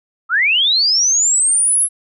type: linear sweep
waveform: sine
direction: up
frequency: 1237 to 11070 Hz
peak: -11 dBFS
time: 0.29-1.89 s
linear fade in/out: 50 ms
effects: none